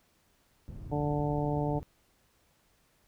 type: low-pass noise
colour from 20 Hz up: white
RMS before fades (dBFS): -42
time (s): 0.68-1.83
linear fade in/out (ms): 0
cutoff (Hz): 110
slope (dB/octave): 12
type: harmonic tone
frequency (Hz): 146.83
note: D3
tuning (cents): 0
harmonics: 1 / 2 / 3 / 4 / 5 / 6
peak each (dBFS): -31 / -34 / -36 / -37 / -38 / -39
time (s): 0.91-1.8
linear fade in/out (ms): 20
effects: pink hiss -69 dBFS RMS until 3.07 s